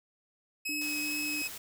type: tone with vibrato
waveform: sawtooth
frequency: 2560 Hz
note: D#7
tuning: 49 cents sharp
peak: -29 dBFS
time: 0.65-1.48 s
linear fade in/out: 10 ms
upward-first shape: triangle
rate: 2.3 Hz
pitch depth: 9 cents each way
type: tone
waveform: sine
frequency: 298.3 Hz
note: D4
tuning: 27 cents sharp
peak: -38 dBFS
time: 0.69-1.42 s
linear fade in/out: 2 ms
type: noise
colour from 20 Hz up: white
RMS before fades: -43 dBFS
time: 0.81-1.58 s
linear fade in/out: 5 ms
effects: none